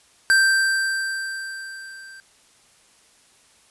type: tone with level ramp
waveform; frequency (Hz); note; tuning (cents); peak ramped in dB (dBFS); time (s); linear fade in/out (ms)
square; 1568; G6; 0; -13 to -41; 0.3-2.2; 0
effects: white hiss -56 dBFS RMS until 3.7 s + resampled to 24000 Hz